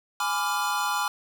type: chord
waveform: square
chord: G# diminished seventh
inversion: none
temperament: equal with one note detuned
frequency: 830.6 / 998.7 / 1174.7 / 1396.9 Hz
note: G#5 / B5 / D6 / F6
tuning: 0 / +19 / 0 / 0 cents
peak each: -31 dBFS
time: 0.2-1.08 s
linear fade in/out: 2 ms
effects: none